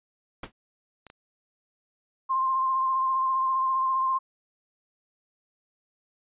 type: noise with exponential decay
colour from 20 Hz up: pink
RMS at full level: -31 dBFS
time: 0.43-0.52 s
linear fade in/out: 5 ms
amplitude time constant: 19 ms
type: clicks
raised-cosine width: 0.3 ms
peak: -30 dBFS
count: 2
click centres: 1.067 / 1.101 s
type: tone with vibrato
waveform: sine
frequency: 1053 Hz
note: C6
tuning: 11 cents sharp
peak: -22 dBFS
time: 2.29-4.19 s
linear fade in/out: 20 ms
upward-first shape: sine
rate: 15 Hz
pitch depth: 21 cents each way
effects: resampled to 8000 Hz